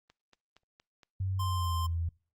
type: click train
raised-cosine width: 0.2 ms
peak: -38 dBFS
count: 5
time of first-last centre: 0.1-1.032 s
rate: 4.29 Hz
type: tone with pitch glide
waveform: sine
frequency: 95.1 to 83.75 Hz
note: F#2 to E2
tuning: +48 to +28 cents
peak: -29 dBFS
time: 1.2-2.09 s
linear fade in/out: 5 ms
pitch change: -220 cents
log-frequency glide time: 1.41-1.76 s
type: tone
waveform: square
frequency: 1046.5 Hz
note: C6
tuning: in tune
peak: -35 dBFS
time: 1.39-1.87 s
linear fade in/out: 10 ms
effects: noise-tail reverb RT60 0.4 s tail -26 dB re dry + Opus 32 kbps